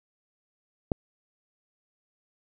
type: click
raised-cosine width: 2 ms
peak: -11 dBFS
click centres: 0.918 s
effects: none